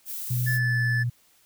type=noise; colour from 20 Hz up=violet; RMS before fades=-34 dBFS; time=0.05-0.6 s; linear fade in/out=50 ms
type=tone with pitch glide; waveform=sine; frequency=123.47 to 120.72 Hz; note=B2 to B2; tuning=0 to -39 cents; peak=-23 dBFS; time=0.3-1.1 s; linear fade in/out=10 ms; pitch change=-39 cents; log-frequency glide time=0.59-0.81 s
type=tone; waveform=triangle; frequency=1741 Hz; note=A6; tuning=19 cents flat; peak=-23 dBFS; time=0.46-1.04 s; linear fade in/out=20 ms
effects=white hiss -61 dBFS RMS until 1.45 s